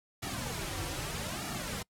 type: noise with flanger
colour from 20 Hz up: pink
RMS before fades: -37 dBFS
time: 0.22-1.83 s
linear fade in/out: 10 ms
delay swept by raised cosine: 1.9 to 4.8 ms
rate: 0.8 Hz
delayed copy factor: -0.85
effects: noise-tail reverb RT60 0.1 s tail -25 dB re dry + low-pass 12000 Hz 12 dB/octave